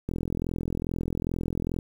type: click train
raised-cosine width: 3 ms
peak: -16 dBFS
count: 73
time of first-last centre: 0.09-1.788 s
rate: 42.4 Hz
effects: 8-bit